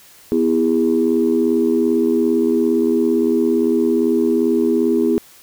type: chord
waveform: sine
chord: E major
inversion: second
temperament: equal with one note detuned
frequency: 246.9 / 329.6 / 407.2 Hz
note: B3 / E4 / G#4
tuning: 0 / 0 / -34 cents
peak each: -17 dBFS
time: 0.32-5.18 s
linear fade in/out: 0 ms
effects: tanh soft clip ceiling -5 dBFS + white hiss -46 dBFS RMS until 5.42 s